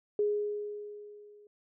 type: tone with level ramp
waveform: sine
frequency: 415.5 Hz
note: G#4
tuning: 1 cent sharp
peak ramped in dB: -24 to -54 dBFS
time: 0.19-1.47 s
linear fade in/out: 2 ms
effects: none